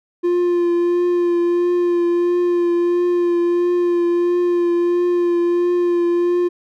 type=tone with vibrato; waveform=triangle; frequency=349.2 Hz; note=F4; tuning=in tune; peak=-12 dBFS; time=0.23-6.49 s; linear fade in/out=20 ms; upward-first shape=triangle; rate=1.5 Hz; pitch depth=22 cents each way; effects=none